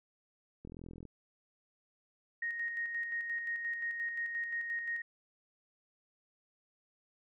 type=click train; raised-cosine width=3 ms; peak=-35 dBFS; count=18; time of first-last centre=0.65-1.053 s; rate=42.2 Hz
type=tone with tremolo; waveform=sine; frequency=1866 Hz; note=A#6; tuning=1 cent sharp; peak=-33 dBFS; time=2.42-5.02 s; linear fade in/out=5 ms; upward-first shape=square; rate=5.7 Hz; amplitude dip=40%
effects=none